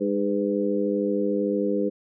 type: harmonic tone with a mistuned harmonic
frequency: 102 Hz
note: G#2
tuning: 31 cents flat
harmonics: 2 / 3 / 4 / 5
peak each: -27 / -27 / -27 / -27 dBFS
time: 0-1.9 s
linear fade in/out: 20 ms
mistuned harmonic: 5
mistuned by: -30 cents
effects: none